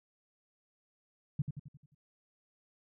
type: tone with echo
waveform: sine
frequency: 144.2 Hz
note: D3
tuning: 31 cents flat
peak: -27 dBFS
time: 1.39-1.42 s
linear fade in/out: 5 ms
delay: 88 ms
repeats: 6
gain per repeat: -6 dB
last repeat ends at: 1.948 s
effects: none